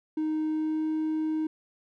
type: tone with pitch glide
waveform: triangle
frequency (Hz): 311.1 to 313.1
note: D#4 to D#4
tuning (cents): 0 to +11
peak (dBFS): -23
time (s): 0.17-1.47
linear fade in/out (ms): 5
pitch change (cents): +11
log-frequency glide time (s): 0.48-0.87
effects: tanh soft clip ceiling -20 dBFS